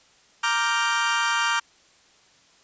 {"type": "chord", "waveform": "30% pulse", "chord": "G minor seventh", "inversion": "first", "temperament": "equal", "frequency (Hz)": [932.3, 1174.7, 1396.9, 1568], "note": ["Bb5", "D6", "F6", "G6"], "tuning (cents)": [0, 0, 0, 0], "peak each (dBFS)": -24, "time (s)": [0.43, 1.6], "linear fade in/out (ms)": 10, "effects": ["white hiss -57 dBFS RMS until 2.63 s", "resampled to 16000 Hz"]}